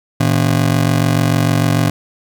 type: ring-modulated tone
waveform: 30% pulse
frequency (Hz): 134.5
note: C3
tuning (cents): +48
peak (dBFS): -6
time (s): 0.2-1.9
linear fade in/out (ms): 5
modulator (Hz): 23.4
effects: none